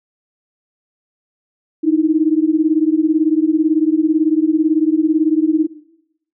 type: beating tone pair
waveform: sine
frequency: 306.1 / 324.1 Hz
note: D#4 / E4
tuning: -28 / -29 cents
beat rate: 18 Hz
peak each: -14 dBFS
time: 1.83-5.67 s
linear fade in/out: 20 ms
effects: noise-tail reverb RT60 0.8 s tail -17 dB re dry